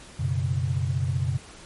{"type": "chord", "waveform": "sine", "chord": "F# suspended fourth", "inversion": "none", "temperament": "just", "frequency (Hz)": [92.5, 123.33, 138.75], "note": ["F#2", "B2", "C#3"], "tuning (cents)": [0, -2, 2], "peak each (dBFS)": -27, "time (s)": [0.19, 1.38], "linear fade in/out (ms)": 10, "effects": ["pink hiss -46 dBFS RMS until 1.65 s", "MP3 48 kbps"]}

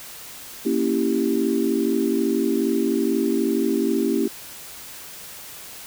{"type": "chord", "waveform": "sine", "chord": "A# diminished seventh", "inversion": "none", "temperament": "equal", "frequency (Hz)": [233.1, 277.2, 329.6, 392], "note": ["A#3", "C#4", "E4", "G4"], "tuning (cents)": [0, 0, 0, 0], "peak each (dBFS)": -24, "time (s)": [0.65, 4.28], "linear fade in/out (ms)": 10, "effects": ["white hiss -39 dBFS RMS until 5.86 s"]}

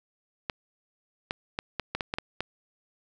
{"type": "clicks", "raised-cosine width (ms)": 0.3, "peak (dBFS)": -13, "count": 9, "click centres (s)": [0.498, 1.309, 1.589, 1.797, 1.95, 2.008, 2.139, 2.185, 2.406], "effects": []}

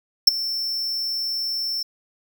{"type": "tone with ADSR envelope", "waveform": "square", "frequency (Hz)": 5380, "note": "E8", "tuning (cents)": 34, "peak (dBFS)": -5, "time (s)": [0.27, 1.83], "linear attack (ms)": 8, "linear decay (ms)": 14, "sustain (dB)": -19, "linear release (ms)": 6, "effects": []}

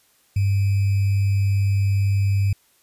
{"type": "tone with sample-and-hold", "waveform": "sine", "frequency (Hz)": 98.9, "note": "G2", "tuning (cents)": 16, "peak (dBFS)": -16, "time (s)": [0.36, 2.53], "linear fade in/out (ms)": 5, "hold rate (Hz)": 2450, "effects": ["white hiss -60 dBFS RMS until 2.82 s", "resampled to 32000 Hz"]}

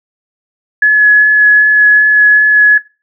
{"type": "tone with vibrato", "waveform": "sine", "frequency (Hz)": 1699, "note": "G#6", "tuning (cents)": 39, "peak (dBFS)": -3, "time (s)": [0.82, 2.78], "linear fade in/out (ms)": 5, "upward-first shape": "triangle", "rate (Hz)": 2.6, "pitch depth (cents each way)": 11, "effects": ["noise-tail reverb RT60 0.3 s tail -19 dB re dry"]}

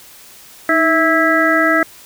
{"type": "harmonic tone with a mistuned harmonic", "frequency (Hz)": 327.4, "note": "E4", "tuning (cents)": -12, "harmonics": [1, 2, 4, 5, 6], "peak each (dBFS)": [-17, -17, -17, -17, -17], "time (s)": [0.69, 1.83], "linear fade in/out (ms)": 2, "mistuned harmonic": 1, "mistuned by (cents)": -69, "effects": ["white hiss -41 dBFS RMS until 2.05 s"]}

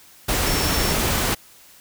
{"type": "tone in noise", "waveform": "sine", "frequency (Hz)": 5430, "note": "F8", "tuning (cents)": -50, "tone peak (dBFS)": -29, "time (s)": [0.46, 0.93], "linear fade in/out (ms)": 10, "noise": "pink", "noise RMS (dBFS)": -21, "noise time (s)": [0.28, 1.35], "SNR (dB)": -11, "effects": ["white hiss -49 dBFS RMS until 1.8 s"]}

